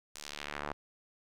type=tone with band-pass filter sweep; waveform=sawtooth; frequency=73.3 Hz; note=D2; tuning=3 cents flat; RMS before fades=-42 dBFS; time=0.15-0.73 s; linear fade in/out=5 ms; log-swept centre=7400 to 940 Hz; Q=1.1; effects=none